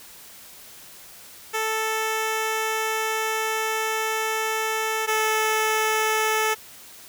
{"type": "tone pair in turn", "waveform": "10% pulse", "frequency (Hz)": [440, 436], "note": ["A4", "A4"], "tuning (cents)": [0, -16], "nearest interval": "unison", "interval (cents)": 16, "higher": "first", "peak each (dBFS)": [-15, -12], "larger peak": "second", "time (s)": [[1.53, 5.07], [5.07, 6.55]], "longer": "first", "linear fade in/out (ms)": 20, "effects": ["white hiss -45 dBFS RMS until 7.08 s"]}